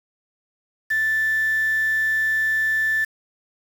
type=tone with quantisation; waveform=sine; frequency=1760 Hz; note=A6; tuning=in tune; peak=-18 dBFS; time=0.9-3.05 s; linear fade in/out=10 ms; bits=6; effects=none